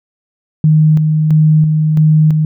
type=tone with tremolo; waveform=sine; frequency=155 Hz; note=D#3; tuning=6 cents flat; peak=-5 dBFS; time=0.64-2.45 s; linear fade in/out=2 ms; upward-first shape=square; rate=1.5 Hz; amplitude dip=35%; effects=none